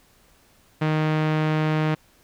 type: tone with low-pass filter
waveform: sawtooth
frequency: 155.2 Hz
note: D#3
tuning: 4 cents flat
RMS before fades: -22 dBFS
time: 0.81-1.95 s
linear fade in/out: 10 ms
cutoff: 2600 Hz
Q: 1
effects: pink hiss -58 dBFS RMS until 2.23 s